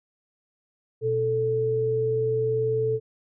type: tone pair together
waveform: sine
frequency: 121.62 / 439.7 Hz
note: B2 / A4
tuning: -26 / -1 cents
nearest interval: octave + minor seventh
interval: 2225 cents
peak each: -29 / -22 dBFS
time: 1.01-3 s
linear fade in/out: 50 ms
effects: none